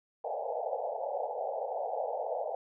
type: band-pass noise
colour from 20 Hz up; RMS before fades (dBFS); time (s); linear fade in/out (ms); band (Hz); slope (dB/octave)
pink; -35; 0.24-2.55; 2; 470 to 850; 96
effects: none